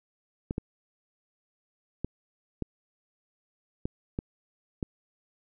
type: clicks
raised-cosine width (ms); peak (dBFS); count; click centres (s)
3; -17; 7; 0.509 / 0.581 / 2.046 / 2.623 / 3.855 / 4.189 / 4.828
effects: none